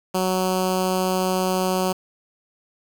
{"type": "tone with notch filter", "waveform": "10% pulse", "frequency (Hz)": 185.7, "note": "F#3", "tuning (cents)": 7, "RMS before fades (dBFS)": -22, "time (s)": [0.14, 1.93], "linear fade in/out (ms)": 10, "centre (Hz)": 2000, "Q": 1.1, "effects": ["7-bit"]}